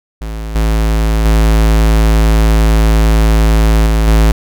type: tone with level steps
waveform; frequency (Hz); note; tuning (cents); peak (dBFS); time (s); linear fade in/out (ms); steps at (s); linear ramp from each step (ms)
square; 54.4; A1; -19; -20 / -10 / -7 / -9 / -6; 0.21-4.32; 5; 0.55 / 1.25 / 3.86 / 4.07; 5
effects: none